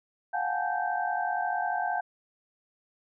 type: tone cluster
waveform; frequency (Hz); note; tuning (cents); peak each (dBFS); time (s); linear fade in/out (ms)
sine; 711 / 751 / 826 / 877 / 1560; F5 / F#5 / G#5 / A5 / G6; +31 / +26 / -10 / -6 / -9; -31 / -33 / -34 / -36 / -34; 0.33-2.01; 10
effects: none